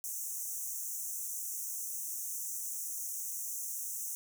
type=high-pass noise; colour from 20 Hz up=pink; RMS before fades=-39 dBFS; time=0.04-4.15 s; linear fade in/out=0 ms; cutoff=5900 Hz; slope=96 dB/octave; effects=none

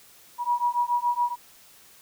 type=beating tone pair; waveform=sine; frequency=961 / 968.1 Hz; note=B5 / B5; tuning=-48 / -35 cents; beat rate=7.1 Hz; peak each=-25 dBFS; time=0.38-1.36 s; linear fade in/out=50 ms; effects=white hiss -53 dBFS RMS until 2.01 s

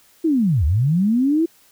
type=linear two-way sweep; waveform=sine; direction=down then up; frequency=339.5 to 68.6 to 339.5 Hz; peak=-14 dBFS; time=0.24-1.46 s; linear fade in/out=10 ms; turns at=0.65 s; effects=white hiss -54 dBFS RMS until 1.71 s

